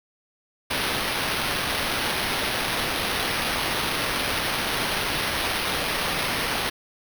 violet noise with sample-and-hold, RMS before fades -26 dBFS, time 0.7-6.7 s, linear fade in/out 10 ms, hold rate 7350 Hz, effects none

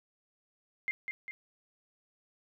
sine tone with echo, 2108 Hz, C7, 12 cents sharp, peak -29 dBFS, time 0.88-0.91 s, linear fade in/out 0 ms, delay 200 ms, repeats 2, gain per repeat -5 dB, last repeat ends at 1.31 s, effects none

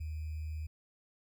sine tone with sample-and-hold, 77.78 Hz, D#2, in tune, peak -36 dBFS, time 0-0.67 s, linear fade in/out 10 ms, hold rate 2450 Hz, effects none

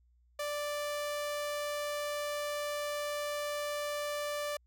sawtooth tone, 587.3 Hz, D5, in tune, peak -30 dBFS, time 0.39-4.57 s, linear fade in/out 5 ms, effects added 60 Hz sine -64 dBFS peak until 4.66 s

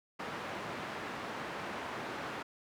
white band-pass noise, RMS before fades -41 dBFS, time 0.19-2.43 s, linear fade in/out 10 ms, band 120 to 1500 Hz, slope 12 dB/octave, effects none

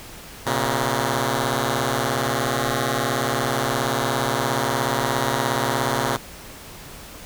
5% pulse beating tone pair, 118.8 / 135.8 Hz, A#2 / C#3, +33 / -35 cents, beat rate 17 Hz, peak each -12 dBFS, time 0.46-6.17 s, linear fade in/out 10 ms, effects pink hiss -40 dBFS RMS until 7.25 s

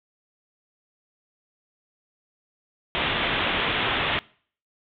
white low-pass noise, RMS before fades -25 dBFS, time 2.95-4.19 s, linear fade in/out 0 ms, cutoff 3600 Hz, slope 96 dB/octave, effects noise-tail reverb RT60 0.5 s tail -23 dB re dry

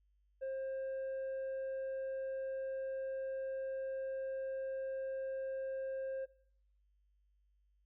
sine tone with tanh clipping, 532 Hz, C5, 29 cents sharp, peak -38 dBFS, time 0.41-6.26 s, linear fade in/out 20 ms, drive 3 dB, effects noise-tail reverb RT60 0.6 s tail -20 dB re dry + added 50 Hz sine -70 dBFS peak until 7.85 s

